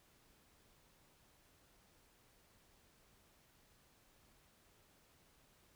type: silence
effects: pink hiss -70 dBFS RMS until 5.75 s